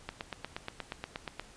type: click train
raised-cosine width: 0.3 ms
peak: -20 dBFS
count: 12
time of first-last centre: 0.09-1.396 s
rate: 8.42 Hz
effects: pink hiss -55 dBFS RMS until 1.56 s + resampled to 22050 Hz